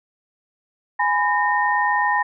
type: tone cluster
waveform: sine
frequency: 831 / 999 / 1835 Hz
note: G#5 / B5 / A#6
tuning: +1 / +20 / -28 cents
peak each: -21 dBFS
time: 0.99-2.23 s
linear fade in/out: 10 ms
effects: none